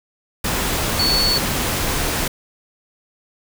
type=tone in noise; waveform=sine; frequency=4435 Hz; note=C#8; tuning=in tune; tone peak=-16 dBFS; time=0.99-1.38 s; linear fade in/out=5 ms; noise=pink; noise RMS=-21 dBFS; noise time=0.44-2.28 s; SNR=+2 dB; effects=none